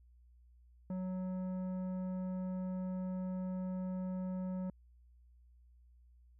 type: tone with tanh clipping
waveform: sine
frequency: 185 Hz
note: F#3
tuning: in tune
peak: -38 dBFS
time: 0.9-4.7 s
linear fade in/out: 2 ms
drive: 11 dB
effects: added 60 Hz sine -60 dBFS peak until 6.39 s